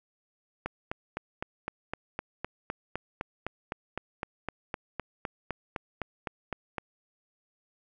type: click train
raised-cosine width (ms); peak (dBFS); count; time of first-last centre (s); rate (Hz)
0.5; -17; 25; 0.66-6.782; 3.92
effects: none